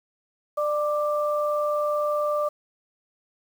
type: tone pair together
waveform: sine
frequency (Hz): 595 / 1179.7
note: D5 / D6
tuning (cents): +22 / +7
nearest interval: octave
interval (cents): 1185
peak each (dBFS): -23 / -27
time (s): 0.57-2.49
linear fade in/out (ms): 10
effects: 8-bit